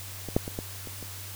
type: clicks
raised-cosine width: 2 ms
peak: -22 / -8 / -21 / -18 / -27 / -27 dBFS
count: 6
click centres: 0.287 / 0.365 / 0.479 / 0.589 / 0.873 / 1.027 s
effects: added 96 Hz sine -42 dBFS peak until 1.35 s + white hiss -42 dBFS RMS until 1.35 s